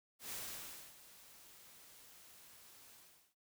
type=noise with ADSR envelope; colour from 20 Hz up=white; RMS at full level=-44 dBFS; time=0.19-3.35 s; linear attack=120 ms; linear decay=620 ms; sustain=-16 dB; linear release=410 ms; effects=none